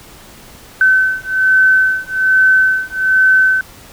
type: beating tone pair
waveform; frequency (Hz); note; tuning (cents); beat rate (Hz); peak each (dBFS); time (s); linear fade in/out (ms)
sine; 1526 / 1527.2; G6 / G6; -47 / -46; 1.2; -12; 0.81-3.61; 2
effects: pink hiss -39 dBFS RMS until 3.92 s